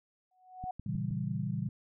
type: tone with exponential growth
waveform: sine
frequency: 740 Hz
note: F#5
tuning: in tune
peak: -32 dBFS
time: 0.31-0.71 s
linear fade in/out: 5 ms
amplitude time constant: 85 ms
type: click train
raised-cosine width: 5 ms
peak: -30 dBFS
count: 4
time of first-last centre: 0.64-1.109 s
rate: 6.4 Hz
type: chord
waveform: sine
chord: A# diminished seventh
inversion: none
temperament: equal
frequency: 116.54 / 138.59 / 164.81 / 196 Hz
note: A#2 / C#3 / E3 / G3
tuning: 0 / 0 / 0 / 0 cents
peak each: -37 dBFS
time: 0.86-1.69 s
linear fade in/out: 5 ms
effects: none